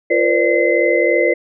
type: tone cluster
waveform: sine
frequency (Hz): 345.7 / 472.8 / 516 / 588 / 2052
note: F4 / A#4 / C5 / D5 / C7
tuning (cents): -18 / +24 / -24 / +2 / -34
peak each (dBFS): -18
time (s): 0.1-1.34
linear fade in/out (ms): 10
effects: none